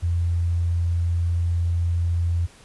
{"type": "tone", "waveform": "sine", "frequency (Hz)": 85.6, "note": "F2", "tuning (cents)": -34, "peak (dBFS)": -19, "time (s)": [0.02, 2.47], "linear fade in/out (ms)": 20, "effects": ["pink hiss -50 dBFS RMS until 2.64 s", "resampled to 24000 Hz"]}